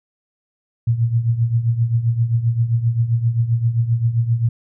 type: tone with tremolo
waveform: sine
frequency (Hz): 116.54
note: A#2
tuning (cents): 0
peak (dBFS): -11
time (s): 0.87-4.49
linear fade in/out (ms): 5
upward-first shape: triangle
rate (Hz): 7.6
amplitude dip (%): 80
effects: none